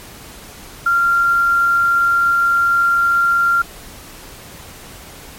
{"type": "tone with quantisation", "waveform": "sine", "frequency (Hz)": 1385, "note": "F6", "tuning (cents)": -15, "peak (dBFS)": -11, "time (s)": [0.86, 3.62], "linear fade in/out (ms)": 5, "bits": 6, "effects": ["pink hiss -37 dBFS RMS until 5.38 s", "MP3 64 kbps"]}